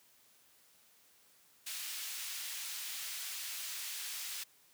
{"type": "high-pass noise", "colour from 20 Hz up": "pink", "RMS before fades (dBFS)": -42, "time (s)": [1.66, 4.44], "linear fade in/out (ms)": 10, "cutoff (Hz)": 2700, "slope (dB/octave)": 12, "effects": ["white hiss -66 dBFS RMS until 4.73 s", "high-pass 80 Hz 12 dB/octave"]}